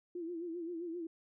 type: tone with vibrato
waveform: sine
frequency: 339.8 Hz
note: F4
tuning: 47 cents flat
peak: -38 dBFS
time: 0.15-1.07 s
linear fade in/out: 5 ms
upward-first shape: sine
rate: 7.6 Hz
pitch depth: 85 cents each way
effects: none